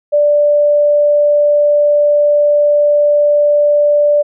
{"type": "tone", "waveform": "sine", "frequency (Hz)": 587.3, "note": "D5", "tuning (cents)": 0, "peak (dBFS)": -7, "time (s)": [0.12, 4.23], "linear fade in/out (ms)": 20, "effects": []}